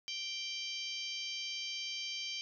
harmonic tone, 783 Hz, G5, 2 cents flat, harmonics 3 / 4 / 5 / 6 / 7 / 8, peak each -45 / -41 / -51 / -44 / -48 / -50 dBFS, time 0.08-2.41 s, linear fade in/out 0 ms, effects none

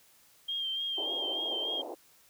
sine tone with vibrato, 3190 Hz, G7, 30 cents sharp, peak -31 dBFS, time 0.48-1.82 s, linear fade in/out 10 ms, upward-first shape sine, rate 3.4 Hz, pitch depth 35 cents each way
pink band-pass noise, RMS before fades -41 dBFS, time 0.97-1.95 s, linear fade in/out 10 ms, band 310 to 880 Hz, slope 48 dB/octave
effects white hiss -62 dBFS RMS until 2.29 s

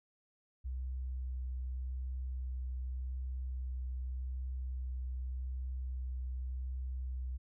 sine tone with vibrato, 63.7 Hz, C2, 46 cents flat, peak -36 dBFS, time 0.64-7.38 s, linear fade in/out 20 ms, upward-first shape sine, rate 0.85 Hz, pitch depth 11 cents each way, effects none

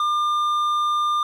sine tone with hard clipping, 1200 Hz, D6, 37 cents sharp, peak -20 dBFS, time 0-1.23 s, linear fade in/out 2 ms, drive 6 dB, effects none

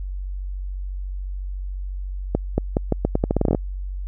accelerating click train, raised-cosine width 2 ms, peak -5 dBFS, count 15, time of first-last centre 2.35-3.548 s, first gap 230 ms, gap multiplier 0.82, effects added 47 Hz sine -26 dBFS peak until 4.07 s

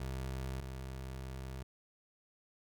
25% pulse tone pair in turn, 65.41 / 65.41 Hz, C2 / C2, 0 / 0 cents, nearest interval unison, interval 0 cents, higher neither, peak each -34 / -38 dBFS, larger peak first, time 0-0.61 / 0.61-1.63 s, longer second, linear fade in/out 5 ms, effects none

